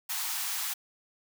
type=high-pass noise; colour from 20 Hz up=white; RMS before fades=-33 dBFS; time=0.09-0.74 s; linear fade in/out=10 ms; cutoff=740 Hz; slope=96 dB/octave; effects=none